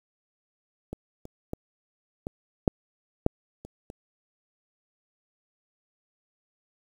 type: clicks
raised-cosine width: 2 ms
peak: -21 / -28 / -18 / -19 / -6 / -6 / -28 / -27 dBFS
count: 8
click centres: 0.93 / 1.254 / 1.534 / 2.269 / 2.678 / 3.264 / 3.65 / 3.901 s
effects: 8-bit